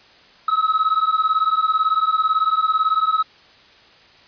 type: beating tone pair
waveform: triangle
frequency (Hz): 1276 / 1294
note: D#6 / E6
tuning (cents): +43 / -32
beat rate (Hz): 18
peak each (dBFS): -17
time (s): 0.48-3.23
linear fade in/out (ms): 5
effects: white hiss -49 dBFS RMS until 4.27 s + resampled to 11025 Hz